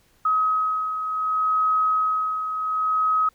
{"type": "beating tone pair", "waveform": "sine", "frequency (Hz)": [1270, 1270.67], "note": ["D#6", "D#6"], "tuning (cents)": [35, 36], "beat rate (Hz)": 0.67, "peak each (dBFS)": [-20, -28], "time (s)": [0.25, 3.29], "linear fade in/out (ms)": 5, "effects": ["pink hiss -61 dBFS RMS until 3.34 s"]}